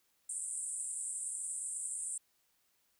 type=band-pass noise; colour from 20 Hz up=pink; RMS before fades=-40 dBFS; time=0.29-2.18 s; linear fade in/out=5 ms; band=7900 to 9500 Hz; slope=96 dB/octave; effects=white hiss -75 dBFS RMS until 2.99 s